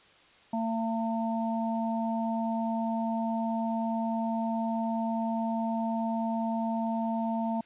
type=harmonic tone; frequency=226.2 Hz; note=A3; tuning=48 cents sharp; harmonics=1 / 3 / 4; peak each=-29 / -34 / -35 dBFS; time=0.53-7.61 s; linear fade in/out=5 ms; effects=white hiss -58 dBFS RMS until 7.65 s + resampled to 8000 Hz